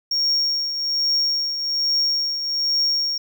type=tone with tremolo; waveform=triangle; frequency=5550 Hz; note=F8; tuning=12 cents flat; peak=-15 dBFS; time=0.11-3.18 s; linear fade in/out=5 ms; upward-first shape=triangle; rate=1.2 Hz; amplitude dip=60%; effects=9-bit